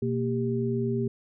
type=tone cluster; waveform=sine; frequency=123.2 / 231.5 / 395 Hz; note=B2 / A#3 / G4; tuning=-4 / -12 / +13 cents; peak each=-29 dBFS; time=0.02-1.08 s; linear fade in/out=5 ms; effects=none